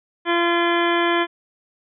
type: harmonic tone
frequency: 342.7 Hz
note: F4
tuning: 33 cents flat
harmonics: 1 / 2 / 3 / 4 / 5 / 6 / 7 / 9 / 10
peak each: -20 / -25 / -23 / -29 / -25 / -29 / -31 / -30 / -33 dBFS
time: 0.25-1.27 s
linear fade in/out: 50 ms
effects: none